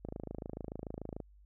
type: click train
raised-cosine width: 2 ms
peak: -27 dBFS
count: 32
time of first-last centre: 0.05-1.202 s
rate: 26.9 Hz
effects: added 50 Hz sine -57 dBFS peak until 1.45 s